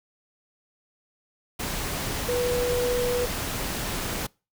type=tone in noise; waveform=sine; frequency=490 Hz; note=B4; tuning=14 cents flat; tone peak=-23 dBFS; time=2.28-3.26 s; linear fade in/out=10 ms; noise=pink; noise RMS=-30 dBFS; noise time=1.59-4.27 s; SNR=+4 dB; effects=noise-tail reverb RT60 0.3 s tail -25 dB re dry